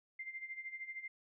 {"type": "tone with tremolo", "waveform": "sine", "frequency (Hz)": 2093, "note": "C7", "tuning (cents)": 0, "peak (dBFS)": -40, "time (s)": [0.19, 1.08], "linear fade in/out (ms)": 5, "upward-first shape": "sine", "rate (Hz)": 13, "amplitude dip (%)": 75, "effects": []}